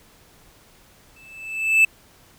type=tone with exponential growth; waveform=triangle; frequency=2632 Hz; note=E7; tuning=3 cents flat; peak=-8 dBFS; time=1.16-1.85 s; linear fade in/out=5 ms; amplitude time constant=150 ms; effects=pink hiss -53 dBFS RMS until 2.38 s